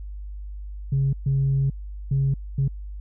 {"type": "tone bursts at uneven times", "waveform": "sine", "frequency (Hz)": 136.5, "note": "C#3", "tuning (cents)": -26, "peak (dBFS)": -17, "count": 4, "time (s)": [[0.92, 1.13], [1.26, 1.7], [2.11, 2.34], [2.58, 2.68]], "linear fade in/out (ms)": 5, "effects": ["tanh soft clip ceiling -15 dBFS", "added 50 Hz sine -32 dBFS peak until 3 s"]}